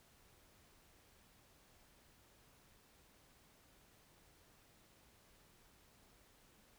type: silence
effects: pink hiss -68 dBFS RMS until 6.78 s